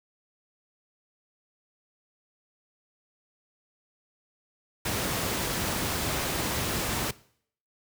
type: noise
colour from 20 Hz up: pink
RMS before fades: -29 dBFS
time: 4.85-7.11 s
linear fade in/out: 5 ms
effects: noise-tail reverb RT60 0.6 s tail -20 dB re dry + high-pass 60 Hz 12 dB/octave